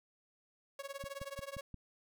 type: tone with tremolo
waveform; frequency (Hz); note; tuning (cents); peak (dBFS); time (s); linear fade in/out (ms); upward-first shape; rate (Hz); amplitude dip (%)
sawtooth; 554.4; C#5; 0; -35; 0.79-1.61; 2; triangle; 19; 100
type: click train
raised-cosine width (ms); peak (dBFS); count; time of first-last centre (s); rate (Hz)
5; -34; 5; 1.04-1.743; 5.69
effects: none

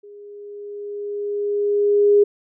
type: tone with level ramp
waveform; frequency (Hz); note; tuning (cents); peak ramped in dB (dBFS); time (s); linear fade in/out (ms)
sine; 410; G#4; -22; -39 to -9; 0.03-2.24; 10
effects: none

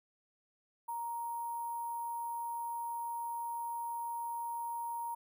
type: tone with sample-and-hold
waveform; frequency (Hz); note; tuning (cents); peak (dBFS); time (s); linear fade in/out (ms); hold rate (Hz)
sine; 937; A#5; +9; -36; 0.88-5.15; 10; 11025
effects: none

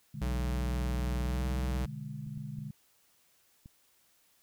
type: chord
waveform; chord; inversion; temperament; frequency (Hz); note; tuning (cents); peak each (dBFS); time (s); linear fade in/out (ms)
sine; G# diminished; first; equal; 123.47 / 146.83 / 207.7; B2 / D3 / G#3; 0 / 0 / 0; -44 / -40 / -44; 0.14-2.71; 5
type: tone with pitch glide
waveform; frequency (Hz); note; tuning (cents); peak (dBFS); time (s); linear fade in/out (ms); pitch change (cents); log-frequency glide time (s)
square; 61.74 to 63.59; B1 to C2; 0 to -49; -31; 0.21-1.86; 10; +51; 1.24-1.44
type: clicks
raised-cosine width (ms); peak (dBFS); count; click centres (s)
5; -37; 4; 2.268 / 2.376 / 2.587 / 3.659
effects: white hiss -68 dBFS RMS until 4.42 s

